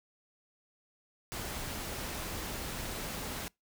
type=noise; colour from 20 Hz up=pink; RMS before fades=-39 dBFS; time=1.32-3.48 s; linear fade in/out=0 ms; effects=noise-tail reverb RT60 0.2 s tail -26 dB re dry